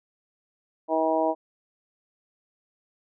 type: harmonic tone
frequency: 160 Hz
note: D#3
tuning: 49 cents sharp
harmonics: 2 / 3 / 4 / 5 / 6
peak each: -28 / -30 / -24 / -29 / -29 dBFS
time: 0.88-1.35 s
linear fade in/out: 50 ms
effects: none